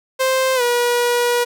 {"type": "tone with pitch glide", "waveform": "sawtooth", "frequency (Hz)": [523.3, 482.6], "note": ["C5", "B4"], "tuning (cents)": [0, -40], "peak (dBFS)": -11, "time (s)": [0.19, 1.45], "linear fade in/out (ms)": 20, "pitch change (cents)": -140, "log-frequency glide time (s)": [0.55, 0.62], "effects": []}